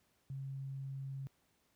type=tone; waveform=sine; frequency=135.7 Hz; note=C#3; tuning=36 cents flat; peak=-40 dBFS; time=0.3-1.27 s; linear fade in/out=0 ms; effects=pink hiss -75 dBFS RMS until 1.75 s + high-pass 60 Hz 12 dB/octave